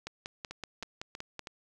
two click trains, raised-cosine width 0.2 ms, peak -21 / -24 dBFS, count 8 / 4, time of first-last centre 0.07-1.393 / 0.51-1.472 s, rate 5.29 / 3.12 Hz, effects none

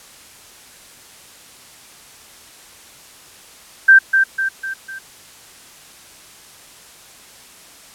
sine tone with echo, 1568 Hz, G6, in tune, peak -4 dBFS, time 3.88-3.99 s, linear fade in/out 10 ms, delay 250 ms, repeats 4, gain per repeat -6 dB, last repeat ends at 4.99 s, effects white hiss -43 dBFS RMS until 7.94 s + low-pass 11000 Hz 12 dB/octave

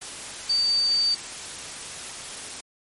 sine tone in noise, 4608 Hz, D8, 34 cents flat, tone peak -19 dBFS, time 0.49-1.15 s, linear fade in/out 10 ms, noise white, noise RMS -36 dBFS, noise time 0.01-2.61 s, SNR +14 dB, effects MP3 48 kbps

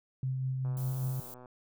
sine tone with tremolo, 130.81 Hz, C3, in tune, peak -29 dBFS, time 0.23-1.2 s, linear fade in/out 2 ms, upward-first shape sine, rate 5.1 Hz, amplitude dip 25%
click train, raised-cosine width 1 ms, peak -37 dBFS, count 102, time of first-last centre 0.65-1.458 s, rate 125 Hz
violet noise, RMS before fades -47 dBFS, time 0.77-1.34 s, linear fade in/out 0 ms
effects none

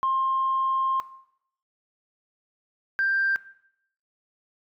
sine tone pair in turn, 1061 / 1579.6 Hz, C6 / G6, +24 / +13 cents, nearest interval perfect fifth, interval 689 cents, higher second, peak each -20 dBFS, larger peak neither, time 0.03-1 / 2.99-3.36 s, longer first, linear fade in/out 0 ms, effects noise-tail reverb RT60 0.7 s tail -17 dB re dry + tanh soft clip ceiling -16 dBFS

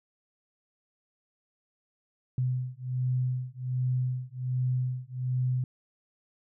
sine beating tone pair, 126.3 / 127.6 Hz, B2 / C3, +39 / -43 cents, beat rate 1.3 Hz, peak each -30 dBFS, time 2.38-5.64 s, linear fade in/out 2 ms, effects none

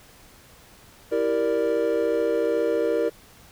triangle chord, E half-diminished seventh, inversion none, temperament equal, 329.6 / 392 / 466.2 / 587.3 Hz, E4 / G4 / Bb4 / D5, 0 / 0 / 0 / 0 cents, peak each -26 / -27 / -21 / -25 dBFS, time 1.11-3.1 s, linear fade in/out 20 ms, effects pink hiss -51 dBFS RMS until 3.51 s

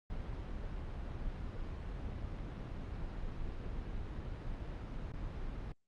brown noise with dropouts, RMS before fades -41 dBFS, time 0.1-5.72 s, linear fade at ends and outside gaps 1 ms, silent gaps 5.12-5.137 s, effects low-pass 4000 Hz 12 dB/octave + Opus 32 kbps

